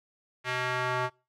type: tone with band-pass filter sweep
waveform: square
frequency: 126.2 Hz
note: B2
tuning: 38 cents sharp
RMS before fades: -30 dBFS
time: 0.44-1.1 s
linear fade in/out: 50 ms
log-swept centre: 2000 to 1100 Hz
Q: 1.3
effects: noise-tail reverb RT60 0.3 s tail -23 dB re dry